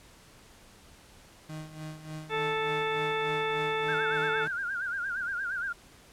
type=tone with tremolo; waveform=35% pulse; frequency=155.56 Hz; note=D#3; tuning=in tune; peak=-35 dBFS; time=1.49-4.48 s; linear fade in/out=5 ms; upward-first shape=sine; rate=3.4 Hz; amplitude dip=70%
type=harmonic tone; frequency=439.7 Hz; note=A4; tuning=1 cent flat; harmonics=1 / 2 / 3 / 4 / 5 / 6 / 8; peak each=-31 / -34 / -36 / -37 / -38 / -39 / -40 dBFS; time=2.29-4.48 s; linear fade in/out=50 ms
type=tone with vibrato; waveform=sine; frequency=1500 Hz; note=F#6; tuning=23 cents sharp; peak=-30 dBFS; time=3.88-5.73 s; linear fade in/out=10 ms; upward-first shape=sine; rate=8.6 Hz; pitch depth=130 cents each way
effects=pink hiss -55 dBFS RMS until 6.12 s + low-pass 11000 Hz 12 dB/octave